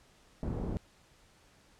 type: low-pass noise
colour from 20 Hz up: pink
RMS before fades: -35 dBFS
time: 0.43-0.77 s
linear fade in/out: 0 ms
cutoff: 450 Hz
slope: 12 dB/octave
effects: pink hiss -63 dBFS RMS until 1.79 s + low-pass 9000 Hz 12 dB/octave